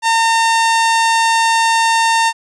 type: tone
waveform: sawtooth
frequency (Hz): 910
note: A#5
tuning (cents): -42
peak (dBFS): -7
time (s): 0.02-2.33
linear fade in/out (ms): 50
effects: resampled to 22050 Hz